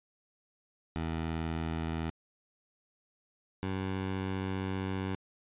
15% pulse tone pair in turn, 81.3 / 95.07 Hz, E2 / F#2, -23 / +47 cents, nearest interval minor third, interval 270 cents, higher second, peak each -26 dBFS, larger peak neither, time 0.96-2.1 / 3.63-5.15 s, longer second, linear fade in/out 0 ms, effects resampled to 8000 Hz

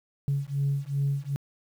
sine beating tone pair, 138.8 / 141.4 Hz, C#3 / C#3, +3 / +35 cents, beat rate 2.6 Hz, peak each -27 dBFS, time 0.28-1.36 s, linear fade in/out 0 ms, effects tanh soft clip ceiling -19 dBFS + 9-bit

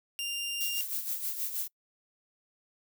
sawtooth tone, 2794 Hz, F7, in tune, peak -29 dBFS, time 0.19-0.81 s, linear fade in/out 0 ms
violet noise with tremolo, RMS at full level -32 dBFS, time 0.6-1.68 s, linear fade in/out 10 ms, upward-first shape sine, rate 6.3 Hz, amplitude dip 60%
effects noise-tail reverb RT60 0.1 s tail -25 dB re dry

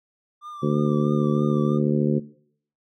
triangle tone with vibrato, 1184 Hz, D6, 14 cents sharp, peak -33 dBFS, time 0.41-1.8 s, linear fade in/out 50 ms, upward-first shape triangle, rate 3.1 Hz, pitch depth 47 cents each way
harmonic tone, 73.7 Hz, D2, 7 cents sharp, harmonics 2 / 3 / 4 / 5 / 6 / 7, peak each -23 / -24 / -28 / -25 / -31 / -32 dBFS, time 0.62-2.2 s, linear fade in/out 20 ms
effects noise-tail reverb RT60 0.6 s tail -19 dB re dry

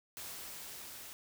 white noise with level ramp, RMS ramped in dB -45 to -49 dBFS, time 0.17-1.13 s, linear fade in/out 0 ms, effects none

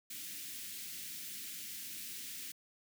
white band-stop noise, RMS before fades -45 dBFS, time 0.1-2.52 s, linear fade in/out 5 ms, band 310 to 1900 Hz, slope 24 dB/octave, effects high-pass 150 Hz 12 dB/octave

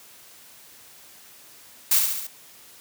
blue noise with echo, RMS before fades -18 dBFS, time 1.91-1.99 s, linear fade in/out 5 ms, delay 70 ms, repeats 4, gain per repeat -4 dB, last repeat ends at 2.27 s, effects white hiss -49 dBFS RMS until 2.8 s + high-pass 80 Hz 12 dB/octave

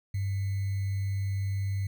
sine tone with sample-and-hold, 98 Hz, G2, in tune, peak -27 dBFS, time 0.14-1.87 s, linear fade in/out 5 ms, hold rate 2100 Hz, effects none

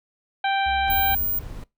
harmonic tone, 784 Hz, G5, in tune, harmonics 1 / 2 / 3 / 4 / 5, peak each -21 / -27 / -31 / -33 / -35 dBFS, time 0.44-1.15 s, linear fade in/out 5 ms
triangle tone with vibrato, 66.8 Hz, C2, 36 cents sharp, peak -30 dBFS, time 0.66-1.27 s, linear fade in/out 5 ms, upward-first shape square, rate 13 Hz, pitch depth 58 cents each way
brown noise, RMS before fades -35 dBFS, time 0.87-1.64 s, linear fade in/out 5 ms
sine tone, 15400 Hz, B9, 45 cents flat, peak -21 dBFS, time 0.9-1.39 s, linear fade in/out 2 ms
effects noise-tail reverb RT60 0.2 s tail -22 dB re dry

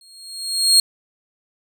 30% pulse tone with exponential growth, 4258 Hz, C8, 30 cents sharp, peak -5 dBFS, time 0.01-0.8 s, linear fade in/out 2 ms, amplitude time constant 170 ms, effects none

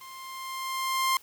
sawtooth tone with level ramp, 1054 Hz, C6, 12 cents sharp, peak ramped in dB -40 to -18 dBFS, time 0.01-1.17 s, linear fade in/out 2 ms, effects white hiss -55 dBFS RMS until 1.22 s

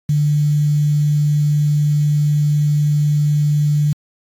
sine tone with quantisation, 148 Hz, D3, 14 cents sharp, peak -12 dBFS, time 0.09-3.93 s, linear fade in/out 5 ms, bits 6, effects AAC 64 kbps

